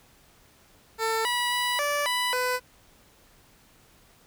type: tone with pitch steps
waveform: 15% pulse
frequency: 447.1 / 974 / 981 / 581 / 990 / 501 Hz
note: A4 / B5 / B5 / D5 / B5 / B4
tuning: +28 / -24 / -12 / -19 / +4 / +25 cents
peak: -18 dBFS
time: 0.98-2.6 s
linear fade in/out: 50 ms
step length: 270 ms
effects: pink hiss -58 dBFS RMS until 4.26 s